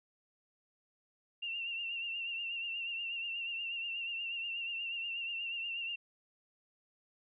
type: tone with vibrato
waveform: sine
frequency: 2755 Hz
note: F7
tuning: 24 cents flat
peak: -36 dBFS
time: 1.42-5.96 s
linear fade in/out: 10 ms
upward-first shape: triangle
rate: 8.3 Hz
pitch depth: 60 cents each way
effects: none